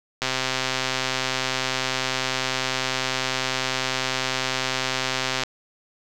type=click train; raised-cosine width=0.2 ms; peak=-6 dBFS; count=679; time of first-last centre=0.22-5.435 s; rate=130 Hz; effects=none